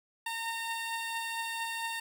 15% pulse beating tone pair, 914 / 918.4 Hz, A#5 / A#5, -34 / -26 cents, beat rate 4.4 Hz, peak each -28 / -36 dBFS, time 0.26-2 s, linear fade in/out 5 ms, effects none

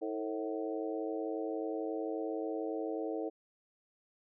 harmonic tone with a mistuned harmonic, 107.4 Hz, A2, 41 cents flat, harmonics 3 / 4 / 5 / 6 / 7, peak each -38 / -38 / -42 / -45 / -46 dBFS, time 0.01-3.3 s, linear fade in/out 20 ms, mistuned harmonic 4, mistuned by +64 cents, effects none

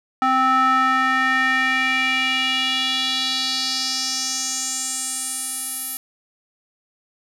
square tone with band-pass filter sweep, 261 Hz, C4, 4 cents flat, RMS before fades -21 dBFS, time 0.22-5.97 s, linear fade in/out 0 ms, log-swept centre 1100 to 12000 Hz, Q 3.4, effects none

